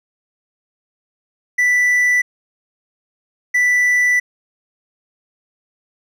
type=tone pair in turn; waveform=triangle; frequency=1975.5 / 1975.5 Hz; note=B6 / B6; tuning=0 / 0 cents; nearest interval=unison; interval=0 cents; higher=neither; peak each=-10 dBFS; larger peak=neither; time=1.58-2.22 / 3.54-4.2 s; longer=second; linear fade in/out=10 ms; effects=none